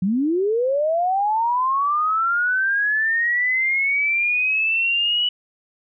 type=linear sweep; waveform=sine; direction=up; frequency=174.61 to 2960 Hz; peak=-17 dBFS; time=0.02-5.29 s; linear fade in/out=5 ms; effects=none